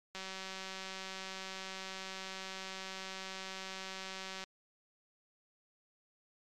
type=click train; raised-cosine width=0.2 ms; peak=-26 dBFS; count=816; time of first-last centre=0.15-4.439 s; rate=190 Hz; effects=MP3 96 kbps